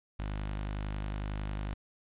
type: tone with notch filter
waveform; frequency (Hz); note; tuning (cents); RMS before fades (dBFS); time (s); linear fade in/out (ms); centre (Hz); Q
sawtooth; 51; G#1; -31; -36; 0.19-1.74; 5; 430; 2
effects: resampled to 8000 Hz + 10-bit